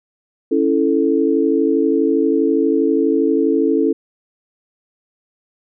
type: chord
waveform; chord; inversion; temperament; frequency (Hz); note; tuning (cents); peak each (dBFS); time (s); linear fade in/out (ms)
sine; A major; first; equal; 277.2 / 329.6 / 440; C#4 / E4 / A4; 0 / 0 / 0; -17; 0.51-3.93; 10
effects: none